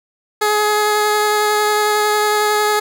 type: tone with vibrato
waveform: 15% pulse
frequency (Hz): 421.4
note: G#4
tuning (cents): +25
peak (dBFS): -7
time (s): 0.41-2.8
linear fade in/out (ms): 10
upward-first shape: triangle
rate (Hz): 11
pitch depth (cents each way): 11
effects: none